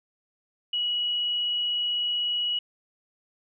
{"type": "tone", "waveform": "sine", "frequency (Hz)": 2919, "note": "F#7", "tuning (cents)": -24, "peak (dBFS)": -24, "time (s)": [0.73, 2.59], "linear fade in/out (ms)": 5, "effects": []}